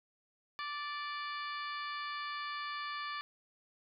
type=harmonic tone with a mistuned harmonic; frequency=585 Hz; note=D5; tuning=7 cents flat; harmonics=2 / 3 / 4 / 5 / 6 / 7 / 8; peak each=-40 / -44 / -47 / -51 / -50 / -52 / -53 dBFS; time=0.59-3.21 s; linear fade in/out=0 ms; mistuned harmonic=7; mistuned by=+76 cents; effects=none